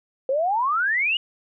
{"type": "exponential sweep", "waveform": "sine", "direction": "up", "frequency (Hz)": [512, 2960], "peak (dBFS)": -19, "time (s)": [0.29, 1.17], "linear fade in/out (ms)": 2, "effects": []}